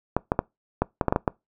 clicks, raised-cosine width 1 ms, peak -6 dBFS, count 9, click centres 0.166 / 0.319 / 0.391 / 0.82 / 1.012 / 1.083 / 1.125 / 1.161 / 1.278 s, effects noise-tail reverb RT60 0.2 s tail -24 dB re dry

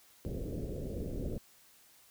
pink low-pass noise, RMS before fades -38 dBFS, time 0.25-1.38 s, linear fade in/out 0 ms, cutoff 560 Hz, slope 48 dB/octave, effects white hiss -62 dBFS RMS until 2.1 s

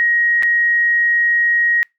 sine tone with dropouts, 1887 Hz, A#6, 21 cents sharp, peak -12 dBFS, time 0-1.83 s, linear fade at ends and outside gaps 0 ms, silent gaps 0.425-0.432 s, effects noise-tail reverb RT60 0.2 s tail -26 dB re dry

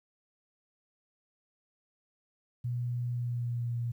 sine tone with pitch glide, 121.6 to 118.69 Hz, B2 to A#2, -26 to +32 cents, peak -30 dBFS, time 2.64-3.92 s, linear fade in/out 10 ms, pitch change -42 cents, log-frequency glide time 3.11-3.76 s, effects 11-bit

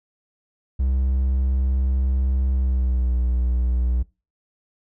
triangle tone with pitch glide, 65.41 to 61.38 Hz, C2 to B1, 0 to -10 cents, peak -16 dBFS, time 0.79-4.03 s, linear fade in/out 10 ms, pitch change -110 cents, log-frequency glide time 2.52-3.15 s, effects noise-tail reverb RT60 0.3 s tail -23 dB re dry

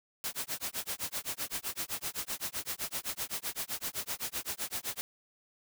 white noise with tremolo, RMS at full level -34 dBFS, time 0.24-5.01 s, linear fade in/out 0 ms, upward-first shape sine, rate 7.8 Hz, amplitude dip 100%, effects none

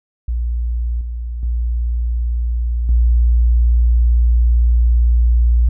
sine tone with level steps, 58.9 Hz, A#1, 19 cents sharp, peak -16 / -21 / -15 / -9 dBFS, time 0.28-5.69 s, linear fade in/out 5 ms, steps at 1.01 / 1.43 / 2.89 s, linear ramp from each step 2 ms, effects none

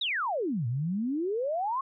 sine exponential two-way sweep, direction down then up, 3951 to 112.3 to 1111 Hz, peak -27 dBFS, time 0.01-1.81 s, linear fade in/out 5 ms, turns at 0.67 s, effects none

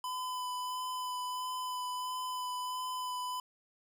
square tone with vibrato, 1005 Hz, B5, 30 cents sharp, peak -36 dBFS, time 0.04-3.4 s, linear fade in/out 2 ms, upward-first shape sine, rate 1.5 Hz, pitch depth 12 cents each way, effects none

